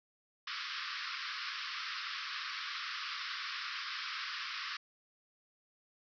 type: band-pass noise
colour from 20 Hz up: pink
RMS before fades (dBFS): -41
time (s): 0.47-4.77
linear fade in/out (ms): 5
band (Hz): 1100 to 5400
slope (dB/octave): 96
effects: none